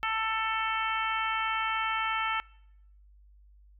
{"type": "harmonic tone", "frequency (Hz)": 443.1, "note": "A4", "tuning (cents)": 12, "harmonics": [2, 3, 4, 5, 6, 7], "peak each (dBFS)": [-34, -31, -37, -35, -37, -39], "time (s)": [0.03, 2.4], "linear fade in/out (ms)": 0, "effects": ["noise-tail reverb RT60 0.8 s tail -24 dB re dry", "added 50 Hz sine -54 dBFS peak until 3.79 s"]}